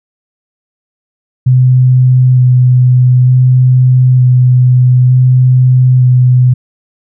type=tone with vibrato; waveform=sine; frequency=126.7 Hz; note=B2; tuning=45 cents sharp; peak=-3 dBFS; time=1.46-6.54 s; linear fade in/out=10 ms; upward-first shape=square; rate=0.55 Hz; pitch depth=11 cents each way; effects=none